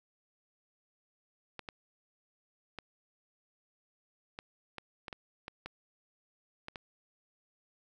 clicks, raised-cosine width 0.3 ms, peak -25 dBFS, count 11, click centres 1.593 / 1.688 / 2.787 / 4.389 / 4.783 / 5.082 / 5.128 / 5.481 / 5.66 / 6.684 / 6.758 s, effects 11-bit

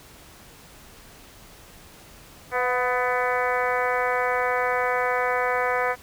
harmonic tone with a mistuned harmonic, 250 Hz, B3, 21 cents sharp, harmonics 2 / 3 / 4 / 5 / 6 / 7 / 8 / 9, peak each -26 / -28 / -29 / -30 / -31 / -31 / -32 / -33 dBFS, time 2.51-5.96 s, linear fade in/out 50 ms, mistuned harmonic 3, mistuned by -36 cents, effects pink hiss -48 dBFS RMS until 6.02 s

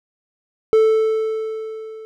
triangle tone with level ramp, 440 Hz, A4, in tune, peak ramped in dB -7 to -31 dBFS, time 0.73-2.05 s, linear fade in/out 0 ms, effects none

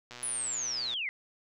click train, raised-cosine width 0.2 ms, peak -27 dBFS, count 102, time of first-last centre 0.11-0.938 s, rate 122 Hz
sine linear sweep, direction down, 10150 to 1964 Hz, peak -31 dBFS, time 0.23-1.09 s, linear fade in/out 0 ms
effects none

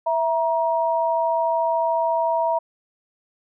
sine tone pair together, 659.3 / 945.5 Hz, E5 / A#5, 0 / +24 cents, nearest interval tritone, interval 624 cents, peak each -21 dBFS, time 0.06-2.59 s, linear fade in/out 10 ms, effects none

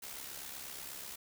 white noise with amplitude modulation, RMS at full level -43 dBFS, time 0.02-1.16 s, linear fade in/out 10 ms, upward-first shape sine, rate 68.2 Hz, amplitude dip 55%, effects none

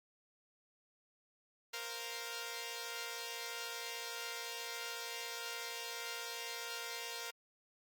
5% pulse chord, Bb suspended second, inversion none, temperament equal, 466.2 / 523.3 / 698.5 Hz, Bb4 / C5 / F5, 0 / 0 / 0 cents, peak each -32 / -37 / -37 dBFS, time 1.73-7.31 s, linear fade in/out 10 ms, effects Opus 48 kbps

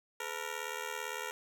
10% pulse ring-modulated tone, 466.2 Hz, A#4, in tune, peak -26 dBFS, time 0.2-1.31 s, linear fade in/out 0 ms, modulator 38.9 Hz, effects none

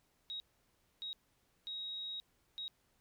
sine tone bursts at uneven times, 3794 Hz, A#7, 30 cents sharp, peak -40 dBFS, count 4, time 0.3-0.4 / 1.02-1.13 / 1.67-2.2 / 2.58-2.68 s, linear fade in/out 0 ms, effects pink hiss -75 dBFS RMS until 3 s

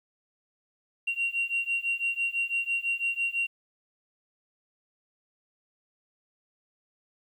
sine beating tone pair, 2752 / 2758 Hz, F7 / F7, -26 / -22 cents, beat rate 6 Hz, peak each -29 / -28 dBFS, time 1.07-3.47 s, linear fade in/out 10 ms, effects tanh soft clip ceiling -21 dBFS + 10-bit

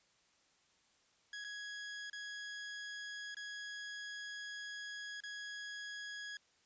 sawtooth tone with dropouts, 1665 Hz, G#6, 4 cents sharp, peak -40 dBFS, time 1.33-6.37 s, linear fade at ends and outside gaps 2 ms, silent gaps 1.442-1.446 / 2.099-2.13 / 3.346-3.368 / 5.204-5.236 s, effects white hiss -72 dBFS RMS until 6.65 s + resampled to 16000 Hz

